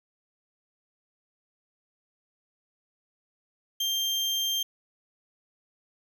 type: tone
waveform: 35% pulse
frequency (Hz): 3175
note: G7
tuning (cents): +21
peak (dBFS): -24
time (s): 3.8-4.63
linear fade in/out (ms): 5
effects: none